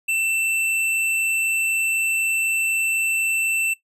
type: tone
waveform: square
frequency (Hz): 2674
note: E7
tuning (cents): +24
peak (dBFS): -20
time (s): 0.08-3.74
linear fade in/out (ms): 10
effects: noise-tail reverb RT60 0.1 s tail -17 dB re dry + resampled to 32000 Hz